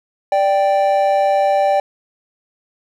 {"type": "tone pair together", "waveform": "triangle", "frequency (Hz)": [587.3, 783.2], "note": ["D5", "G5"], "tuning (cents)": [0, -2], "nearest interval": "perfect fourth", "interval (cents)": 498, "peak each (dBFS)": -13, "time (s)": [0.32, 1.8], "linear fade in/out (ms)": 2, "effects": []}